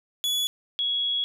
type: tone pair in turn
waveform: 40% pulse / sine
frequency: 3403 / 3341 Hz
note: G#7 / G#7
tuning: +41 / +10 cents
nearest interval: unison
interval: 31 cents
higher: first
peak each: -22 / -23 dBFS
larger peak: first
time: 0.24-0.47 / 0.79-1.24 s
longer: second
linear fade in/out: 0 ms
effects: none